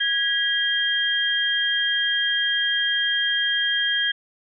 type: tone cluster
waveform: sine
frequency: 1652 / 1942 / 3211 Hz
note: G#6 / B6 / G7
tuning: -10 / -30 / +41 cents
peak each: -23 / -30 / -22 dBFS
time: 0-4.12 s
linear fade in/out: 10 ms
effects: none